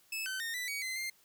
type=tone with pitch steps; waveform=sawtooth; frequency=2610 / 1530 / 1837 / 1981 / 2250 / 2055 / 2103 Hz; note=E7 / G6 / A#6 / B6 / C#7 / C7 / C7; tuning=-18 / -42 / -26 / +5 / +25 / -32 / +8 cents; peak=-32 dBFS; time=0.12-1.1 s; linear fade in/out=5 ms; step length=140 ms; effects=white hiss -66 dBFS RMS until 1.24 s